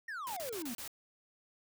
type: exponential sweep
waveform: triangle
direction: down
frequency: 1893 to 220 Hz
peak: -37 dBFS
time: 0.08-0.74 s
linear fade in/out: 5 ms
type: noise bursts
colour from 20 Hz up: white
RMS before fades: -44 dBFS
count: 5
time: 0.27-0.877 s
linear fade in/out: 0 ms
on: 95 ms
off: 33 ms
effects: none